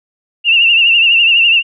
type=tone with vibrato; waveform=sine; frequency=2751 Hz; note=F7; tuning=27 cents flat; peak=-6 dBFS; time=0.44-1.63 s; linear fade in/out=50 ms; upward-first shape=triangle; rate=12 Hz; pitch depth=82 cents each way; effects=none